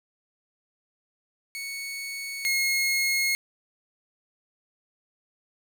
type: tone pair in turn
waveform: sawtooth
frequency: 2217 / 2160 Hz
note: C#7 / C#7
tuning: 0 / -45 cents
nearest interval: unison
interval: 45 cents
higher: first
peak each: -29 / -19 dBFS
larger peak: second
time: 1.55-2.45 / 2.45-3.35 s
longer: neither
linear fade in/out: 0 ms
effects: 8-bit